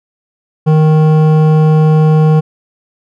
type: tone with hard clipping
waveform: sine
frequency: 155.56 Hz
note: D#3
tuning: in tune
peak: -7 dBFS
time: 0.66-2.41 s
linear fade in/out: 20 ms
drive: 12 dB
effects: none